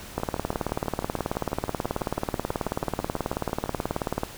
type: two click trains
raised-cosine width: 1 ms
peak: -11 / -20 dBFS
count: 76 / 22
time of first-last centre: 0.18-4.234 / 0.2-3.66 s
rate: 18.5 / 6.07 Hz
effects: pink hiss -42 dBFS RMS until 4.37 s